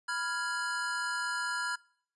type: chord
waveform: square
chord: F diminished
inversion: second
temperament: equal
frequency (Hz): 987.8 / 1396.9 / 1661.2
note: Cb6 / F6 / Ab6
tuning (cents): 0 / 0 / 0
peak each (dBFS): -39 / -35 / -37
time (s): 0.08-1.76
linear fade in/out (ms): 10
effects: noise-tail reverb RT60 0.6 s tail -24 dB re dry + resampled to 24000 Hz